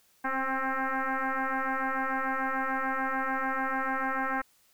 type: tone with frequency modulation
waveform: sine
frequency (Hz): 261.6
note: C4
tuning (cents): 0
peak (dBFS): -27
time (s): 0.24-4.42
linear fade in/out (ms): 10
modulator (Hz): 265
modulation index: 6.2
effects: white hiss -65 dBFS RMS until 4.73 s